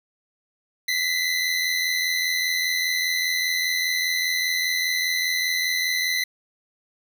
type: tone pair together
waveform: 25% pulse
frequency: 1974 / 2059 Hz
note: B6 / C7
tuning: -1 / -28 cents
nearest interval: minor second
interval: 73 cents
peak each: -21 dBFS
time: 0.88-6.24 s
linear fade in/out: 5 ms
effects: none